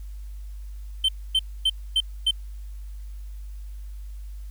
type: tone bursts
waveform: triangle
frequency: 3100 Hz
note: G7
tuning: 20 cents flat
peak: -16 dBFS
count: 5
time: 1.04-2.31 s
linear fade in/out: 5 ms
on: 46 ms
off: 260 ms
effects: added 50 Hz sine -34 dBFS peak until 4.5 s + white hiss -60 dBFS RMS until 4.5 s